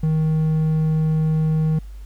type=tone; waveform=triangle; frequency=157.2 Hz; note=D#3; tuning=18 cents sharp; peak=-14 dBFS; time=0.03-1.79 s; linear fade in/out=5 ms; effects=added 50 Hz sine -33 dBFS peak until 2.05 s + pink hiss -56 dBFS RMS until 2.05 s